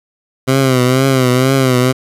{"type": "tone with vibrato", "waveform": "15% pulse", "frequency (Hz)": 130, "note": "C3", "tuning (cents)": -11, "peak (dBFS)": -3, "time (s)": [0.47, 1.93], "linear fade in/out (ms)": 20, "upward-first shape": "triangle", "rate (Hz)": 2.1, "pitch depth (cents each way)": 86, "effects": ["resampled to 32000 Hz", "7-bit"]}